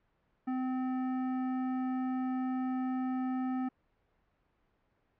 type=tone with hard clipping; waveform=sine; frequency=257.3 Hz; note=C4; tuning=29 cents flat; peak=-33 dBFS; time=0.47-3.69 s; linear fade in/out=10 ms; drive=13 dB; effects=pink hiss -74 dBFS RMS until 5.19 s + low-pass 2000 Hz 12 dB/octave